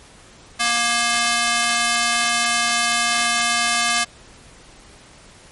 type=tone with high-pass filter; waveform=square; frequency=235.9 Hz; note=A#3; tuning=21 cents sharp; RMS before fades=-19 dBFS; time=0.59-4.05 s; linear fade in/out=20 ms; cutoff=1300 Hz; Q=0.62; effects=pink hiss -46 dBFS RMS until 5.51 s + MP3 48 kbps